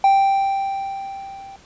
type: tone with level ramp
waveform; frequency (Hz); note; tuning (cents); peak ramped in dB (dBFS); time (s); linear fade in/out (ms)
triangle; 784; G5; 0; -8 to -34; 0.04-1.56; 2
effects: pink hiss -49 dBFS RMS until 1.65 s + resampled to 16000 Hz